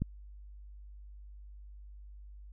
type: click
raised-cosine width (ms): 5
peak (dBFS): -18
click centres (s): 0.02
effects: added 50 Hz sine -47 dBFS peak until 2.52 s